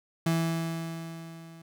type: tone with level ramp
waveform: 35% pulse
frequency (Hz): 164.81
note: E3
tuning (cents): 0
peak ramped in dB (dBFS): -21 to -45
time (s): 0.26-1.62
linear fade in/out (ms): 5
effects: none